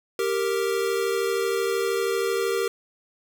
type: tone pair together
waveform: square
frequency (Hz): 392 / 464.9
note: G4 / A#4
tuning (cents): 0 / -5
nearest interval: minor third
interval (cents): 295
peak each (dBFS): -26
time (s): 0.19-2.68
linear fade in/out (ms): 2
effects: none